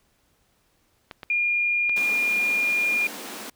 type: clicks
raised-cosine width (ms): 0.3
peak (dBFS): -20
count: 4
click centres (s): 1.112 / 1.232 / 1.895 / 1.977
type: tone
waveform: sine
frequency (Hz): 2417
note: D7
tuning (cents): +49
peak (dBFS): -20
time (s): 1.3-3.07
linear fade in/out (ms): 2
type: high-pass noise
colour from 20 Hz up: pink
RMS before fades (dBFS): -37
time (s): 1.96-3.5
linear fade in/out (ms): 5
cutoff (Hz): 190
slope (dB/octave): 96
effects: pink hiss -66 dBFS RMS until 3.55 s